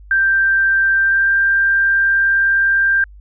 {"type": "tone with pitch glide", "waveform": "sine", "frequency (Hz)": [1573, 1584.9], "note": ["G6", "G6"], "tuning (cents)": [6, 19], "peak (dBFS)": -11, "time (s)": [0.11, 3.04], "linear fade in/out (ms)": 2, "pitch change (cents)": 13, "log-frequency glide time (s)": [0.97, 1.33], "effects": ["added 50 Hz sine -37 dBFS peak until 3.2 s"]}